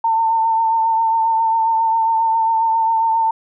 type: tone with vibrato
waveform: sine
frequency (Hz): 901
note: A5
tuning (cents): +41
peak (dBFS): -13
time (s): 0.04-3.31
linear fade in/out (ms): 5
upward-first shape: sine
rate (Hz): 7.4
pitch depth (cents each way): 26
effects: none